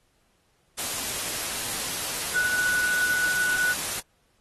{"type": "tone in noise", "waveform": "sine", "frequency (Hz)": 1478, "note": "F#6", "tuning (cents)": -2, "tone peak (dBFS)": -22, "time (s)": [2.34, 3.74], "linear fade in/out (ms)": 20, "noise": "white", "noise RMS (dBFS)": -30, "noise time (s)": [0.77, 4.01], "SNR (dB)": 5, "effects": ["pink hiss -68 dBFS RMS until 4.4 s", "AAC 32 kbps"]}